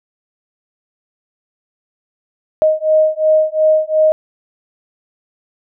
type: beating tone pair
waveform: sine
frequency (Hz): 622.3 / 625.1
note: D#5 / D#5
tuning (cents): 0 / +8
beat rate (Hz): 2.8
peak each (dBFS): -13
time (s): 2.62-4.12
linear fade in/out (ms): 0
effects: none